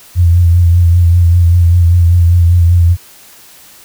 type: tone with vibrato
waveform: sine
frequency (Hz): 86.4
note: F2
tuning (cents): -18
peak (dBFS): -4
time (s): 0.15-2.97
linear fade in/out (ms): 50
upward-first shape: sine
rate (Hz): 5.1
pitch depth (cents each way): 41
effects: white hiss -39 dBFS RMS until 3.84 s

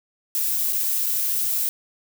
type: noise with dropouts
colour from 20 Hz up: violet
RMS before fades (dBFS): -23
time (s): 0.35-1.69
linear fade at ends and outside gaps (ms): 0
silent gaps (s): 0.725-0.73 / 1.061-1.065
effects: none

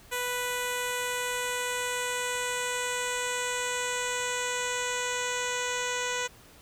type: tone with low-pass filter sweep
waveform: 10% pulse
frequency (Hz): 493.9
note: B4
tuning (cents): 0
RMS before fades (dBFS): -31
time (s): 0.11-6.28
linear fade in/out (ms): 20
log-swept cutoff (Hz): 11000 to 6500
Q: 2.3
effects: pink hiss -54 dBFS RMS until 6.61 s

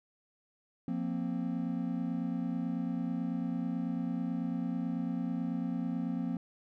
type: chord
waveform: triangle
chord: F suspended fourth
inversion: none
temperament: just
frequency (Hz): 174.61 / 232.8 / 261.9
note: F3 / Bb3 / C4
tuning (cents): 0 / -2 / +2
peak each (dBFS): -34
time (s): 0.88-6.37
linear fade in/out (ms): 2
effects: none

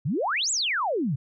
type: exponential two-way sweep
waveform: sine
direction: up then down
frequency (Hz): 119.1 to 8060 to 119.1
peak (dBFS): -23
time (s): 0.05-1.16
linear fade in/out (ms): 10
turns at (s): 0.51
effects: none

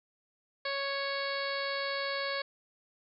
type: harmonic tone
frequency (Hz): 554.4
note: C#5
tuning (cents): 0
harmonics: 1 / 2 / 3 / 4 / 5 / 6 / 7 / 8 / 9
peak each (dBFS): -36 / -39 / -38 / -40 / -48 / -46 / -44 / -40 / -52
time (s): 0.65-2.42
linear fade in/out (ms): 5
effects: none

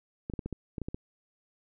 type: clicks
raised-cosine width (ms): 3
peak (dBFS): -22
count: 9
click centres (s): 0.299 / 0.337 / 0.392 / 0.46 / 0.527 / 0.782 / 0.817 / 0.885 / 0.945
effects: none

